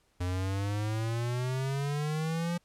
square exponential sweep, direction up, 88.4 to 174.8 Hz, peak -30 dBFS, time 0.2-2.58 s, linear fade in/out 10 ms, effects pink hiss -70 dBFS RMS until 2.64 s + low-pass 11000 Hz 12 dB/octave

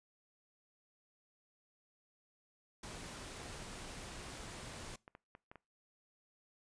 pink noise, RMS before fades -48 dBFS, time 2.83-4.96 s, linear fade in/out 5 ms
clicks, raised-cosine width 0.5 ms, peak -37 dBFS, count 12, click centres 2.948 / 3.416 / 3.464 / 3.573 / 3.819 / 4.354 / 4.435 / 5.079 / 5.151 / 5.351 / 5.515 / 5.557 s
effects noise-tail reverb RT60 0.3 s tail -24 dB re dry + resampled to 22050 Hz

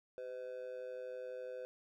triangle tone with amplitude modulation, 507 Hz, B4, 45 cents sharp, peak -37 dBFS, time 0.18-1.65 s, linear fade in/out 0 ms, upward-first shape sine, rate 120 Hz, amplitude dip 80%, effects none

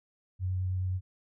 sine tone with vibrato, 92.5 Hz, F#2, in tune, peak -28 dBFS, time 0.39-1.01 s, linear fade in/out 50 ms, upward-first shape sine, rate 9.4 Hz, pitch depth 12 cents each way, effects none

